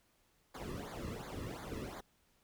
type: noise with flanger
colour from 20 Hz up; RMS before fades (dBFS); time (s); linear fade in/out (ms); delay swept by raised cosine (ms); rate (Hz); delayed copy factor
brown; -44; 0.54-2.01; 10; 0.35 to 1.35; 2.8; -1
effects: pink hiss -73 dBFS RMS until 2.43 s